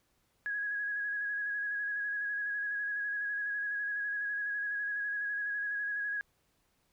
sine tone with vibrato, 1661.2 Hz, G#6, in tune, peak -32 dBFS, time 0.46-6.21 s, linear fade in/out 0 ms, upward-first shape square, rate 12 Hz, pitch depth 20 cents each way, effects pink hiss -74 dBFS RMS until 6.92 s

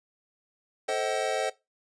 square chord, A diminished seventh, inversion none, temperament just, 440 / 528 / 633.6 / 760.3 Hz, A4 / C5 / Eb5 / Gb5, 0 / +16 / +31 / +47 cents, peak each -33 dBFS, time 0.88-1.5 s, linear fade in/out 10 ms
10% pulse tone with exponential decay, 293.7 Hz, D4, in tune, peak -32 dBFS, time 0.89-1 s, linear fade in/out 2 ms, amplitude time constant 22 ms
effects noise-tail reverb RT60 0.2 s tail -18 dB re dry + resampled to 22050 Hz

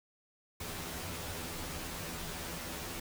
pink noise with comb filter, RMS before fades -41 dBFS, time 0.6-3 s, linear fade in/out 5 ms, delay 12 ms, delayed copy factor +0.8, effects none

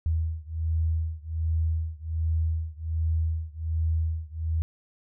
sine beating tone pair, 80.1 / 81.4 Hz, E2 / E2, -49 / -21 cents, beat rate 1.3 Hz, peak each -27 / -28 dBFS, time 0.06-4.62 s, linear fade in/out 0 ms, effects none

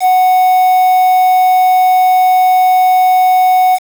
triangle tone with quantisation, 740 Hz, F#5, in tune, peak -4 dBFS, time 0-3.79 s, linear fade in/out 50 ms, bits 4, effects none

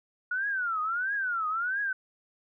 sine tone with vibrato, 1435 Hz, F6, 47 cents sharp, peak -27 dBFS, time 0.31-1.93 s, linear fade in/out 5 ms, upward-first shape triangle, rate 1.5 Hz, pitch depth 270 cents each way, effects none

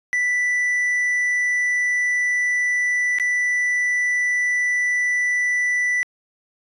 triangle tone with dropouts, 1975.5 Hz, B6, in tune, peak -16 dBFS, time 0.13-6.03 s, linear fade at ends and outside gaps 0 ms, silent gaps 3.186-3.199 s, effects resampled to 24000 Hz

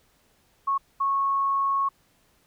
sine tone bursts at uneven times, 1100 Hz, C#6, 14 cents flat, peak -21 dBFS, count 2, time 0.67-0.78 / 1-1.89 s, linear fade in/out 10 ms, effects pink hiss -64 dBFS RMS until 2.46 s

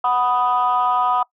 sine chord, B major, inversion second, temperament equal, 740 / 987.8 / 1244.5 Hz, F#5 / B5 / D#6, 0 / 0 / 0 cents, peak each -19 dBFS, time 0.04-1.23 s, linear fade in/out 5 ms, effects noise-tail reverb RT60 0.1 s tail -22 dB re dry + tanh soft clip ceiling -9 dBFS

